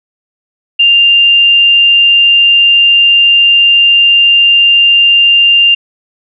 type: tone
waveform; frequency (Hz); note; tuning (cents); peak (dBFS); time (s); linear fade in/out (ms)
sine; 2794; F7; 0; -3; 0.79-5.75; 10
effects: none

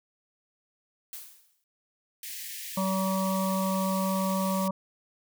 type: noise with exponential decay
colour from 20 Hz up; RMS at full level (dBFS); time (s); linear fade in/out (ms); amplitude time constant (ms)
blue; -38; 1.13-1.64; 1; 110
type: high-pass noise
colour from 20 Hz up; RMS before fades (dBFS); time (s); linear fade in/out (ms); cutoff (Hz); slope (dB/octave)
white; -39; 2.23-4.68; 2; 1700; 96
type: harmonic tone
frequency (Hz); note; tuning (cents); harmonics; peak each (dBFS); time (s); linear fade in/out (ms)
190.6; G3; -48; 1 / 3 / 5 / 6; -27 / -32 / -34 / -35; 2.77-4.71; 5
effects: none

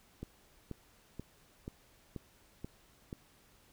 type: click train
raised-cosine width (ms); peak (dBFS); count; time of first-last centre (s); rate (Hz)
3; -28; 7; 0.23-3.129; 2.07
effects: pink hiss -65 dBFS RMS until 3.72 s

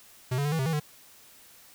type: tone with pitch steps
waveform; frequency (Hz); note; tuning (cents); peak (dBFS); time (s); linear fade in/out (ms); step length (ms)
square; 126.9 / 142.2 / 146.9 / 162 / 132.4 / 162.8 / 149.9; B2 / C#3 / D3 / E3 / C3 / E3 / D3; +47 / +45 / +1 / -30 / +21 / -21 / +36; -26; 0.31-0.8; 10; 70
effects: white hiss -54 dBFS RMS until 1.74 s

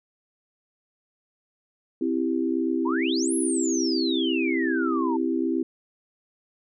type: chord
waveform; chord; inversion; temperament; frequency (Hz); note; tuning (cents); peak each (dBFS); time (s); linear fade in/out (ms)
sine; C major; none; equal; 261.6 / 329.6 / 392; C4 / E4 / G4; 0 / 0 / 0; -26 / -25 / -30; 2.01-5.63; 5
type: exponential two-way sweep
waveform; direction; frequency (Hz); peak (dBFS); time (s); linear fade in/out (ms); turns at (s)
sine; up then down; 880 to 11060 to 880; -28; 2.85-5.17; 10; 3.34
effects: none

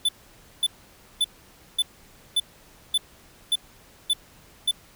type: tone bursts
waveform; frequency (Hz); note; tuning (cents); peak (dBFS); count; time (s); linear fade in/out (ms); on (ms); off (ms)
square; 3500; A7; -10; -19; 9; 0.05-4.712; 5; 38; 540
effects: pink hiss -53 dBFS RMS until 4.95 s

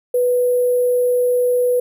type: tone with sample-and-hold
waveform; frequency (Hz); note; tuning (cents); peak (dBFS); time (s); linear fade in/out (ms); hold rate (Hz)
sine; 493.9; B4; 0; -13; 0.14-1.8; 5; 11025
effects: none

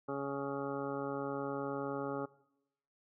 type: harmonic tone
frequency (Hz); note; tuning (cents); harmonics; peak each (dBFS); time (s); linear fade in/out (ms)
139.2; C#3; +8; 1 / 2 / 3 / 4 / 5 / 6 / 8 / 9 / 10; -47 / -41 / -40 / -42 / -54 / -45 / -48 / -46 / -51; 0.08-2.26; 10
effects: noise-tail reverb RT60 0.8 s tail -20 dB re dry

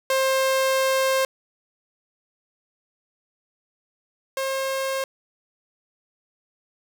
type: tone pair in turn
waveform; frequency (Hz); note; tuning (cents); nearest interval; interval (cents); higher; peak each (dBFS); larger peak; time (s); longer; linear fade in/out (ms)
sawtooth; 530 / 535.2; C5 / C5; +22 / +39; unison; 17; second; -15 / -20; first; 0.1-1.25 / 4.37-5.04; first; 2
effects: none

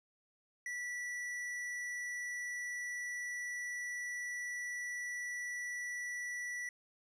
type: tone with hard clipping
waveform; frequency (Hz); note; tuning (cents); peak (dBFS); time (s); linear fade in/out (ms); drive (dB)
triangle; 1956; B6; -17; -40; 0.66-6.69; 2; 12
effects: none

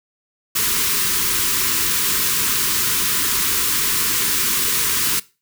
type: band-stop noise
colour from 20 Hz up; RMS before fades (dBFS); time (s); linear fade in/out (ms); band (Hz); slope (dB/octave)
white; -19; 0.55-5.2; 10; 470 to 940; 96
effects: noise-tail reverb RT60 0.3 s tail -20 dB re dry

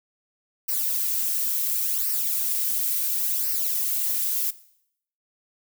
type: noise with flanger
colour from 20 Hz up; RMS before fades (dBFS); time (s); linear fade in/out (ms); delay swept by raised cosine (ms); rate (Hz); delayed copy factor
violet; -25; 0.68-4.51; 10; 0.28 to 3.08; 0.71; -0.65
effects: noise-tail reverb RT60 0.7 s tail -18 dB re dry

